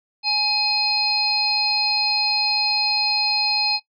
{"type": "harmonic tone", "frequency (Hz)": 839, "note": "G#5", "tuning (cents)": 17, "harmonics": [1, 3, 5, 6], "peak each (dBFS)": [-27, -25, -19, -26], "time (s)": [0.23, 3.8], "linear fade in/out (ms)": 50, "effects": ["noise-tail reverb RT60 0.1 s tail -17 dB re dry"]}